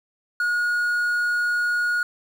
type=tone with quantisation; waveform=triangle; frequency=1444 Hz; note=F#6; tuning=43 cents flat; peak=-18 dBFS; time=0.4-2.03 s; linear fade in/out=2 ms; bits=8; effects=none